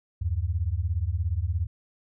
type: beating tone pair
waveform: sine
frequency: 77.1 / 94.1 Hz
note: D#2 / F#2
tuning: -15 / +30 cents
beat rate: 17 Hz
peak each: -27 dBFS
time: 0.21-1.67 s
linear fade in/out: 10 ms
effects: none